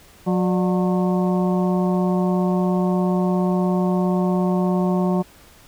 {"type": "harmonic tone with a mistuned harmonic", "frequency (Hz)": 181.7, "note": "F#3", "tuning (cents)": -31, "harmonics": [1, 2, 3, 4, 5, 6], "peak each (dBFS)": [-18, -24, -28, -30, -32, -34], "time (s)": [0.26, 5.23], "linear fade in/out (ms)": 20, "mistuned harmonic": 3, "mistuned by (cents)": 140, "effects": ["pink hiss -49 dBFS RMS until 5.67 s"]}